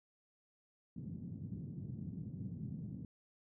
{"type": "band-pass noise", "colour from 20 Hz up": "white", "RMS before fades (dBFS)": -45, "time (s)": [0.96, 3.05], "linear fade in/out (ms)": 2, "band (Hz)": [100, 200], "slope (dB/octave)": 24, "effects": []}